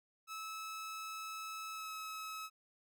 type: tone with pitch glide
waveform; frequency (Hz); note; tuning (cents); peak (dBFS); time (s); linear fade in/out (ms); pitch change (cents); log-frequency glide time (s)
sawtooth; 1300 to 1288.8; E6 to E6; -24 to -39; -39; 0.27-2.5; 50; -15; 1.72-1.92
effects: none